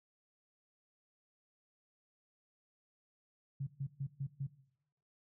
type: tone bursts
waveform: sine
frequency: 138.2 Hz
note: C#3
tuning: 5 cents flat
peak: -35 dBFS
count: 5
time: 3.6-4.47 s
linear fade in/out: 10 ms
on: 70 ms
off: 130 ms
effects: noise-tail reverb RT60 0.8 s tail -18 dB re dry